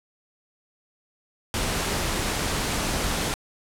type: noise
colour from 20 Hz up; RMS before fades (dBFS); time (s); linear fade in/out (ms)
pink; -26; 1.54-3.34; 0
effects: low-pass 11000 Hz 12 dB/octave